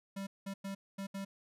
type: tone bursts at uneven times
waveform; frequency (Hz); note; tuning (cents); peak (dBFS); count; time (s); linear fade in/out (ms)
square; 196; G3; 0; -39; 5; 0.16-0.27 / 0.46-0.54 / 0.64-0.75 / 0.98-1.07 / 1.14-1.25; 10
effects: resampled to 32000 Hz